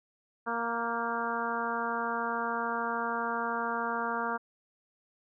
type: harmonic tone with a mistuned harmonic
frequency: 233.1 Hz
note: A#3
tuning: in tune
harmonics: 1 / 2 / 3 / 4 / 5 / 6 / 7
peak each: -39 / -38 / -38 / -35 / -36 / -36 / -41 dBFS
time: 0.46-4.38 s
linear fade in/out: 20 ms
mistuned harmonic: 7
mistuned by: -32 cents
effects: none